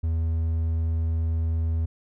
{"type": "tone", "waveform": "triangle", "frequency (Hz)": 81.4, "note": "E2", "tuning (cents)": -21, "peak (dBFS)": -20, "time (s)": [0.03, 1.86], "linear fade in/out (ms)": 10, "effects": []}